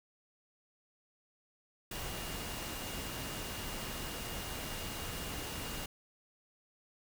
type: tone in noise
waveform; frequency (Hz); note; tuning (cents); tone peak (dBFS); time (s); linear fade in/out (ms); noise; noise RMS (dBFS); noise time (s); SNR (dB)
sine; 2838; F7; +27; -50; 1.91-5.86; 5; pink; -41; 1.91-5.86; -12
effects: none